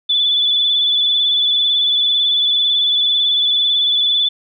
sine tone with vibrato, 3468 Hz, A7, 26 cents flat, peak -12 dBFS, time 0.09-4.29 s, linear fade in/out 10 ms, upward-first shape sine, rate 18 Hz, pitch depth 31 cents each way, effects none

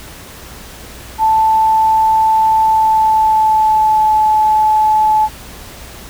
sine tone with pitch glide, 880 to 862.4 Hz, A5 to A5, 0 to -35 cents, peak -8 dBFS, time 1.18-5.29 s, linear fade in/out 50 ms, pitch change -35 cents, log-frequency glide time 2.62-4.17 s, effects added 60 Hz sine -38 dBFS peak until 6.09 s + pink hiss -34 dBFS RMS until 6.09 s

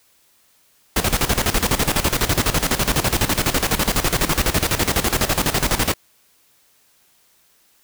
pink noise with tremolo, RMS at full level -17 dBFS, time 0.96-5.94 s, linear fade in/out 5 ms, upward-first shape square, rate 12 Hz, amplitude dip 75%, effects white hiss -58 dBFS RMS until 7.83 s

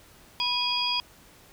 sine tone cluster, 982 / 2480 / 3296 / 4896 Hz, B5 / D#7 / G#7 / D#8, -10 / -6 / -14 / -29 cents, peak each -31 / -33 / -28 / -29 dBFS, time 0.4-1 s, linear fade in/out 0 ms, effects pink hiss -54 dBFS RMS until 1.52 s

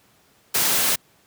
white noise, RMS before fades -20 dBFS, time 0.54-0.96 s, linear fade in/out 10 ms, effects pink hiss -58 dBFS RMS until 1.26 s + high-pass 100 Hz 12 dB/octave

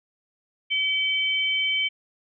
sine tone pair together, 2290 / 3086 Hz, D7 / G7, -44 / -28 cents, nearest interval perfect fourth, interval 516 cents, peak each -24 dBFS, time 0.7-1.89 s, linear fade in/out 20 ms, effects none

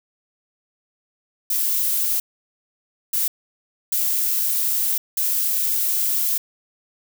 violet noise bursts at uneven times, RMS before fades -21 dBFS, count 4, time 1.5-2.2 / 3.13-3.28 / 3.92-4.98 / 5.17-6.38 s, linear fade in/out 5 ms, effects none

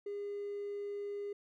triangle tone with hard clipping, 406.8 Hz, G#4, 36 cents flat, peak -38 dBFS, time 0.06-1.33 s, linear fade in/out 5 ms, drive 4 dB, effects none

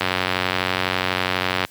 click train, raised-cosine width 0.3 ms, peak -3 dBFS, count 152, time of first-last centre 0.01-1.65 s, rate 92.1 Hz, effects white hiss -48 dBFS RMS until 1.7 s + high-pass 80 Hz 12 dB/octave

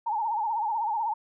sine tone with vibrato, 880 Hz, A5, in tune, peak -25 dBFS, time 0.06-1.14 s, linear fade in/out 10 ms, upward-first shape sine, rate 16 Hz, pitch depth 110 cents each way, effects none

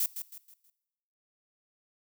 violet noise with echo, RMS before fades -28 dBFS, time 0-0.06 s, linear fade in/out 2 ms, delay 160 ms, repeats 4, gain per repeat -9 dB, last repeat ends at 0.7 s, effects noise-tail reverb RT60 1.0 s tail -20 dB re dry

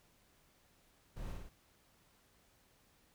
brown noise with echo, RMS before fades -44 dBFS, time 1.16-1.33 s, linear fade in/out 10 ms, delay 54 ms, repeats 3, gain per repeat -2 dB, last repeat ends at 1.492 s, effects pink hiss -70 dBFS RMS until 3.14 s

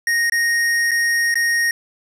square tone with dropouts, 1864 Hz, A#6, 1 cent flat, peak -16 dBFS, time 0.07-1.71 s, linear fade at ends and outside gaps 2 ms, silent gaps 0.298-0.321 / 0.91-0.915 / 1.342-1.355 s, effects low-pass 12000 Hz 12 dB/octave + 9-bit

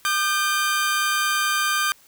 sawtooth tone pair together, 1206.9 / 1562 Hz, D6 / G6, +47 / -7 cents, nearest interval major third, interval 446 cents, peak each -19 dBFS, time 0.05-1.92 s, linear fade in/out 0 ms, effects white hiss -54 dBFS RMS until 2.07 s

